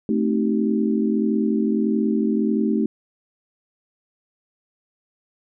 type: chord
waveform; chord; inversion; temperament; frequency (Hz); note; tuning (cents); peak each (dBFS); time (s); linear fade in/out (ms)
sine; A half-diminished seventh; none; equal with one note detuned; 220 / 261.6 / 311.1 / 385.3; A3 / C4 / Eb4 / G4; 0 / 0 / 0 / -30; -20 / -26 / -24 / -26; 0.09-2.86; 2
effects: none